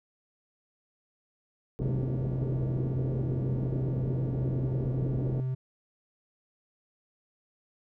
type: low-pass noise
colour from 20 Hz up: white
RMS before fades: -35 dBFS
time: 1.79-5.4 s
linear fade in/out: 0 ms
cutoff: 410 Hz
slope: 24 dB/octave
type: tone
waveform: triangle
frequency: 129.5 Hz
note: C3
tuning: 17 cents flat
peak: -26 dBFS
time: 1.81-5.55 s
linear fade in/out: 10 ms
effects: none